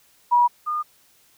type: tone pair in turn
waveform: sine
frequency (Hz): 966 / 1217.1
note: B5 / D#6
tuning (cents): -39 / -39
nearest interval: major third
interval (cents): 400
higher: second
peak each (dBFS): -13 / -22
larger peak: first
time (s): 0.31-0.48 / 0.66-0.83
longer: neither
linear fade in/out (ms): 20
effects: white hiss -58 dBFS RMS until 1.37 s